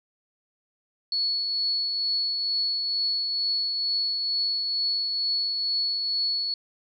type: tone with tremolo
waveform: sine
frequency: 4398 Hz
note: C#8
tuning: 14 cents flat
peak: -22 dBFS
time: 1.12-6.54 s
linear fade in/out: 2 ms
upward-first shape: triangle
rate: 2.2 Hz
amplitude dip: 35%
effects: none